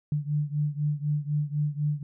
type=beating tone pair; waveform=sine; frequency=146.83 / 150.83 Hz; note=D3 / D3; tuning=0 / +47 cents; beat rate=4 Hz; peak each=-27 / -29 dBFS; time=0.12-2.03 s; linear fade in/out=2 ms; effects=none